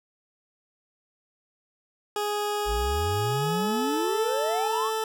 20% pulse tone with pitch glide, 415.3 to 440 Hz, G#4 to A4, 0 to 0 cents, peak -21 dBFS, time 2.16-5.04 s, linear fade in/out 2 ms, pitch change +100 cents, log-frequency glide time 3.23-4.13 s
triangle exponential sweep, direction up, 49 to 1174.7 Hz, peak -25 dBFS, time 2.65-4.91 s, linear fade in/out 50 ms
effects none

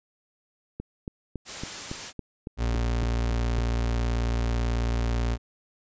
click train, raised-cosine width 3 ms, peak -20 dBFS, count 11, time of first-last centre 0.8-3.586 s, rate 3.59 Hz
white noise, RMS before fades -36 dBFS, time 1.45-2.13 s, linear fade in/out 50 ms
35% pulse tone, 58.27 Hz, A#1, in tune, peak -22 dBFS, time 2.57-5.38 s, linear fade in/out 50 ms
effects resampled to 16000 Hz

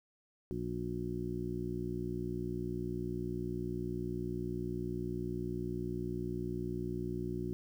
harmonic tone, 60 Hz, B1, 49 cents flat, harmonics 1 / 2 / 3 / 4 / 5 / 6, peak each -45 / -42 / -41 / -46 / -42 / -40 dBFS, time 0.51-7.53 s, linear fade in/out 0 ms, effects 11-bit

